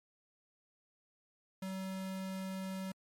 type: tone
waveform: square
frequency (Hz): 190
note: F#3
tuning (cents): +46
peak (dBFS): -39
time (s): 1.62-2.92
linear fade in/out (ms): 5
effects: MP3 64 kbps